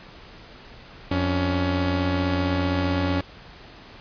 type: tone pair together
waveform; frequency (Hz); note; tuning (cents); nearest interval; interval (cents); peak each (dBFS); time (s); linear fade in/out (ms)
sawtooth; 88.5 / 281; F2 / C#4; +23 / +24; octave + minor sixth; 2001; -20 / -20; 1.11-3.21; 5
effects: pink hiss -45 dBFS RMS until 4 s + resampled to 11025 Hz